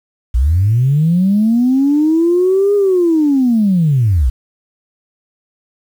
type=linear two-way sweep; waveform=sine; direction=up then down; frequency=55 to 412 to 55 Hz; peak=-8 dBFS; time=0.34-4.3 s; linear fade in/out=10 ms; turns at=2.75 s; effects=tanh soft clip ceiling -4 dBFS + 7-bit